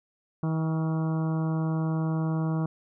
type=harmonic tone with a mistuned harmonic; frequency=160 Hz; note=D#3; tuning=49 cents sharp; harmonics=1 / 2 / 3 / 4 / 5 / 6 / 7 / 8 / 9; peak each=-25 / -33 / -41 / -41 / -43 / -45 / -43 / -49 / -49 dBFS; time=0.43-2.66 s; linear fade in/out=2 ms; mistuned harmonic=9; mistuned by=-47 cents; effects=none